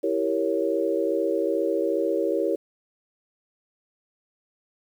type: chord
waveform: sine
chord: E diminished seventh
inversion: none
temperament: equal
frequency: 329.6 / 392 / 466.2 / 554.4 Hz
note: E4 / G4 / Bb4 / Db5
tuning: 0 / 0 / 0 / 0 cents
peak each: -27 dBFS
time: 0.03-2.56 s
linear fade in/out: 10 ms
effects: 9-bit